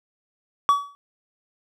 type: tone with exponential decay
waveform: triangle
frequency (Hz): 1138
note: C#6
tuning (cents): +45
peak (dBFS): -9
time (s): 0.69-0.95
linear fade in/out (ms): 0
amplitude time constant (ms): 55
effects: none